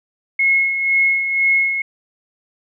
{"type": "tone with tremolo", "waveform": "sine", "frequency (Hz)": 2171, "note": "C#7", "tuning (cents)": -37, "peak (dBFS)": -11, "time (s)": [0.39, 1.82], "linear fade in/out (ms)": 5, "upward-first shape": "sine", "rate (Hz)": 2, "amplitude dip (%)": 55, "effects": []}